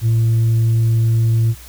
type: tone with tanh clipping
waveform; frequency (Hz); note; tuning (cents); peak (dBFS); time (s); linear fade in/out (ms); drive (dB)
sine; 113.8; A#2; -41; -12; 0.01-1.55; 50; 1
effects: added 60 Hz sine -38 dBFS peak until 1.68 s + white hiss -41 dBFS RMS until 1.68 s

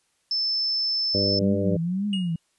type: tone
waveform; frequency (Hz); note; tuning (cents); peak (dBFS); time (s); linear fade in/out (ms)
sine; 5274; E8; 0; -22; 0.31-1.39; 2
type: harmonic tone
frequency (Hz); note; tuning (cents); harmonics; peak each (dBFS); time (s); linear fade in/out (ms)
99.2; G2; +21; 1 / 2 / 3 / 4 / 5 / 6; -28 / -28 / -30 / -30 / -29 / -30; 1.14-1.77; 10
type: tone with vibrato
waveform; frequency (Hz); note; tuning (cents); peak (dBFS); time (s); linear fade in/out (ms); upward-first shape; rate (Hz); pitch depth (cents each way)
sine; 185; F#3; 0; -23; 1.41-2.36; 5; triangle; 1.9; 220
type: tone with exponential decay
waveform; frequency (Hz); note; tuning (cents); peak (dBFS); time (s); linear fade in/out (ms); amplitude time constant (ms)
triangle; 2866; F7; +44; -24; 2.13-2.39; 2; 55
effects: white hiss -69 dBFS RMS until 2.58 s + resampled to 24000 Hz

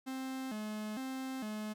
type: tone with vibrato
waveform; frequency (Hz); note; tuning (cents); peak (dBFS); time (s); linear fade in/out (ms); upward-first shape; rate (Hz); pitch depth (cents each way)
45% pulse; 236.9; A#3; +28; -38; 0.06-1.74; 20; square; 1.1; 180
effects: none

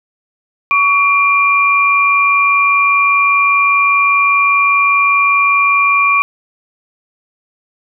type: tone pair together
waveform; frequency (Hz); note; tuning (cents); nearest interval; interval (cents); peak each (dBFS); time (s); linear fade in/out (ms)
sine; 1130 / 2385; C#6 / D7; +33 / +26; octave + minor second; 1293; -11; 0.71-6.22; 0
effects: none

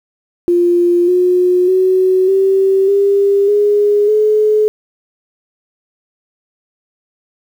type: tone with pitch steps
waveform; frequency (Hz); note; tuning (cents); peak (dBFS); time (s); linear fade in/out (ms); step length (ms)
sine; 349.2 / 361.1 / 373.4 / 386.1 / 399.3 / 412.9 / 426.9; F4 / F#4 / F#4 / G4 / G4 / G#4 / G#4; 0 / -42 / +16 / -26 / +32 / -10 / +48; -8; 0.48-4.68; 0; 600
effects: 7-bit

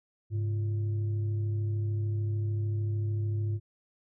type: tone with frequency modulation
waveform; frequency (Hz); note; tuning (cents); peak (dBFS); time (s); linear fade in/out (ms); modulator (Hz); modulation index
sine; 103.8; G#2; 0; -27; 0.3-3.6; 50; 241; 0.3
effects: none

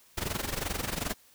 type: noise with amplitude modulation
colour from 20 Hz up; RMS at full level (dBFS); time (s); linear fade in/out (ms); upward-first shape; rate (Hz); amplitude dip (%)
pink; -30; 0.17-1.14; 10; sine; 22.6; 80
effects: white hiss -60 dBFS RMS until 1.34 s

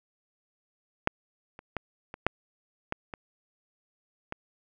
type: clicks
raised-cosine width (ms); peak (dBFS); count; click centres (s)
0.5; -7 / -29 / -16 / -24 / -7 / -15 / -22 / -19; 8; 1.074 / 1.591 / 1.767 / 2.141 / 2.266 / 2.924 / 3.138 / 4.324
effects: none

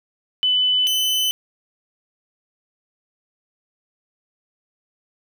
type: tone pair in turn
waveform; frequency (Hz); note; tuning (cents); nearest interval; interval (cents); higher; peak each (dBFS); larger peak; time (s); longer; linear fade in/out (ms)
sine / 40% pulse; 3002 / 3025; F#7 / F#7; +24 / +38; unison; 14; second; -15 / -17; first; 0.43-0.87 / 0.87-1.31; neither; 0
effects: none

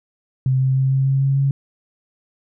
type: tone with pitch steps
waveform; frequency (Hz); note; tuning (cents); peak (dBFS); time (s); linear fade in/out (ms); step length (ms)
sine; 130.81 / 131.95 / 133.1 / 134.25 / 135.42 / 136.6 / 137.79; C3 / C3 / C3 / C3 / C#3 / C#3 / C#3; 0 / +15 / +30 / +45 / -40 / -25 / -10; -14; 0.46-1.51; 2; 150
effects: none

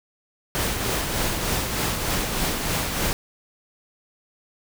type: noise with tremolo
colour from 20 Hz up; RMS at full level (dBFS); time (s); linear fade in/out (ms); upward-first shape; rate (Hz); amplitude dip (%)
pink; -23; 0.55-3.13; 0; triangle; 3.3; 45
effects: none

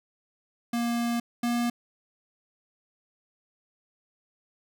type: tone pair in turn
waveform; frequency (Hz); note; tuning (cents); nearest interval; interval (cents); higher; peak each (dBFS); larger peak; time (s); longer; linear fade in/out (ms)
square; 236 / 238.5; A#3 / A#3; +22 / +40; unison; 18; second; -26 / -25; second; 0.73-1.2 / 1.43-1.7; first; 5
effects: none

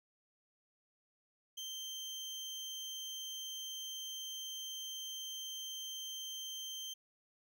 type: tone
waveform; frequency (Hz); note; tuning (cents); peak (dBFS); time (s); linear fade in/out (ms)
30% pulse; 3136; G7; 0; -39; 1.57-6.94; 10
effects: none

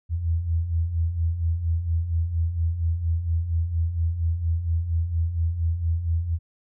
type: beating tone pair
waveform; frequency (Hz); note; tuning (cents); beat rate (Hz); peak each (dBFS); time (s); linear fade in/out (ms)
sine; 80 / 84.3; D#2 / E2; +49 / +39; 4.3; -29 / -22; 0.09-6.39; 50
effects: none

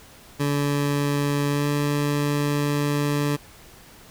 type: tone with pitch glide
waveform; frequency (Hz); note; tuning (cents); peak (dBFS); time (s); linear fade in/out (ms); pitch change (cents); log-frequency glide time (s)
20% pulse; 143.6 to 145.35; D3 to D3; -39 to -18; -16; 0.39-3.37; 20; +21; 1.5-1.67
effects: pink hiss -48 dBFS RMS until 4.1 s

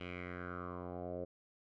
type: tone with low-pass filter sweep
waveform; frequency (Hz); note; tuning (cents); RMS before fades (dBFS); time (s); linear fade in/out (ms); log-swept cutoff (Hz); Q
10% pulse; 89.1; F2; +35; -44; 0-1.25; 10; 2800 to 540; 4.6
effects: none

